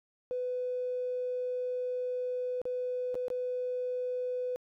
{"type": "tone with dropouts", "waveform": "triangle", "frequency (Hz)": 499.8, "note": "B4", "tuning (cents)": 21, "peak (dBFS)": -27, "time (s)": [0.31, 4.56], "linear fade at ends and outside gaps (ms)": 0, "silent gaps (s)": [[2.616, 2.654], [3.144, 3.153], [3.282, 3.302]], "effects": ["tanh soft clip ceiling -29 dBFS"]}